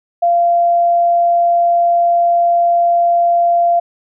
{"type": "tone", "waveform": "sine", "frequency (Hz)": 690, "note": "F5", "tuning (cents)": -21, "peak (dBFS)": -9, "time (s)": [0.22, 3.8], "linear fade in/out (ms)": 10, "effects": []}